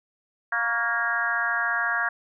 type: harmonic tone with a mistuned harmonic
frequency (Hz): 234.2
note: A#3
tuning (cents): +8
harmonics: 3 / 4 / 5 / 6 / 7 / 8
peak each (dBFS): -33 / -35 / -31 / -29 / -25 / -33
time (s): 0.52-2.09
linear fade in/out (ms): 5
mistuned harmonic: 5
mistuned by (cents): -54
effects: none